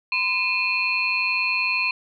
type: tone cluster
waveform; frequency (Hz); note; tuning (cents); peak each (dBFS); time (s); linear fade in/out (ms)
sine; 1022 / 2458 / 2649 / 4240; C6 / D#7 / E7 / C8; -41 / -22 / +8 / +22; -30 / -22 / -26 / -30; 0.12-1.91; 2
effects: none